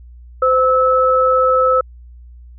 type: tone pair together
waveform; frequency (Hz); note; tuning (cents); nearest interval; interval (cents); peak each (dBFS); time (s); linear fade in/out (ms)
sine; 515 / 1302.6; C5 / E6; -28 / -21; octave + major third; 1607; -13; 0.42-1.81; 5
effects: added 60 Hz sine -36 dBFS peak until 2.58 s